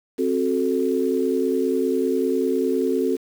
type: chord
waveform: sine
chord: F# diminished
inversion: second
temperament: equal with one note detuned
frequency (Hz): 264.7 / 370 / 440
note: C4 / F#4 / A4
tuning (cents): +20 / 0 / 0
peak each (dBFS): -23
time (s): 0.18-3.17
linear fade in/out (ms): 20
effects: 7-bit